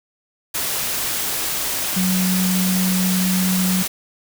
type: tone in noise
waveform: sine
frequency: 185 Hz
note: F#3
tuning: in tune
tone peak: -17 dBFS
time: 1.96-3.83 s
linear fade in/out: 10 ms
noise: white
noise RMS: -23 dBFS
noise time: 0.54-3.88 s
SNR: +3 dB
effects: none